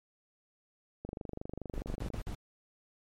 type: click train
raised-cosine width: 2 ms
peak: -26 dBFS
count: 28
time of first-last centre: 1.05-2.143 s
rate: 24.7 Hz
type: noise bursts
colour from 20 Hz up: brown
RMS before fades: -38 dBFS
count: 5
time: 1.74-2.348 s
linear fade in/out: 0 ms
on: 80 ms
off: 52 ms
effects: MP3 64 kbps